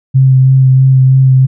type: tone with vibrato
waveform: sine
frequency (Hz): 131.8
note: C3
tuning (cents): +13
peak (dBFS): -3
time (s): 0.14-1.47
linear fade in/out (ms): 20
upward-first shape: sine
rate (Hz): 3.1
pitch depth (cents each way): 16
effects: none